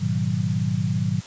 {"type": "chord", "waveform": "sine", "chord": "G# minor seventh", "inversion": "none", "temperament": "equal with one note detuned", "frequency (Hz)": [105.89, 123.47, 155.56, 185], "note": ["G#2", "B2", "D#3", "F#3"], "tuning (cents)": [34, 0, 0, 0], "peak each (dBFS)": -26, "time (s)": [0, 1.21], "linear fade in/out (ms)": 20, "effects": ["white hiss -42 dBFS RMS until 1.26 s", "resampled to 16000 Hz"]}